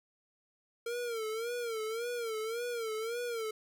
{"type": "tone with vibrato", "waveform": "square", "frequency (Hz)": 459.1, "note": "A#4", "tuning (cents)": -26, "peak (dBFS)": -35, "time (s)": [0.86, 3.51], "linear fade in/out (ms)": 5, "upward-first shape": "sine", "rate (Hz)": 1.8, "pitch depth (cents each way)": 100, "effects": []}